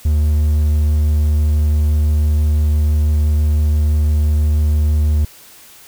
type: tone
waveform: triangle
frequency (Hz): 75.5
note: D2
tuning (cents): +48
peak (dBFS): -9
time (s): 0.05-5.25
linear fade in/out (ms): 5
effects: white hiss -42 dBFS RMS until 5.87 s